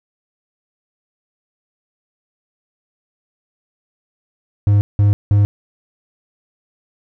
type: tone bursts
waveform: triangle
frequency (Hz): 102.3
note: G#2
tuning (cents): -26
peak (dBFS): -7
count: 3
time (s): 4.67-5.45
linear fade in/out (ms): 0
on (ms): 140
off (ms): 180
effects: none